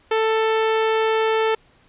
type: tone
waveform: sawtooth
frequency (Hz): 442.3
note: A4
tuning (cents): +9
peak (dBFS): -13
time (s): 0.11-1.55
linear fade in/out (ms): 5
effects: pink hiss -56 dBFS RMS until 1.88 s + resampled to 8000 Hz